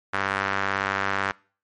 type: tone with band-pass filter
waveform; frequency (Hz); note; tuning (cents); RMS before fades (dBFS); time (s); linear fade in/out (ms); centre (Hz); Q
sawtooth; 98; G2; 0; -26; 0.13-1.32; 10; 1500; 2.1
effects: noise-tail reverb RT60 0.4 s tail -23 dB re dry + MP3 48 kbps